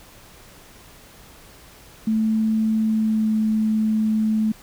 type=tone with pitch glide; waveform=sine; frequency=219.6 to 217.5 Hz; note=A3 to A3; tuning=-3 to -20 cents; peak=-17 dBFS; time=2.07-4.52 s; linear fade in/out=5 ms; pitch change=-17 cents; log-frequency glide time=2.82-3.32 s; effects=pink hiss -47 dBFS RMS until 4.62 s